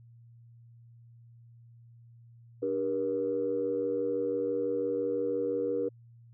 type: chord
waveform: sine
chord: G minor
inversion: second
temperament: equal with one note detuned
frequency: 293.7 / 392 / 477.9 Hz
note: D4 / G4 / Bb4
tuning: 0 / 0 / +43 cents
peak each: -35 / -34 / -29 dBFS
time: 2.62-5.89 s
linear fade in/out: 10 ms
effects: tanh soft clip ceiling -19 dBFS + added 117 Hz sine -52 dBFS peak until 6.33 s